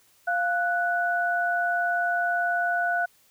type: tone pair together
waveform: sine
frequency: 698.5 / 1480 Hz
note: F5 / F#6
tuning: 0 / 0 cents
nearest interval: octave + minor second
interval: 1300 cents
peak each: -25 dBFS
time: 0.27-3.06 s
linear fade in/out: 10 ms
effects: white hiss -61 dBFS RMS until 3.3 s